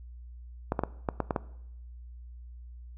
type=clicks; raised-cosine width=1 ms; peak=-13 dBFS; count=7; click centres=0.721 / 0.792 / 0.836 / 1.088 / 1.203 / 1.308 / 1.362 s; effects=noise-tail reverb RT60 0.8 s tail -19 dB re dry + added 60 Hz sine -43 dBFS peak until 2.97 s